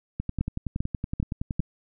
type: two click trains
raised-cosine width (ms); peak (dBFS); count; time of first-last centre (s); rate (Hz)
5; -16 / -13; 16 / 4; 0.2-1.602 / 0.41-1.596; 10.7 / 2.53
effects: none